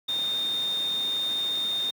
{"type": "tone in noise", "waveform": "sine", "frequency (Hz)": 3653, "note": "A#7", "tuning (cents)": -36, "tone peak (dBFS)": -25, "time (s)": [0.08, 1.91], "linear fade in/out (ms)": 10, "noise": "pink", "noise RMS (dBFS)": -40, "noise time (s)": [0.08, 1.91], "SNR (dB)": 12, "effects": ["high-pass 200 Hz 12 dB/octave"]}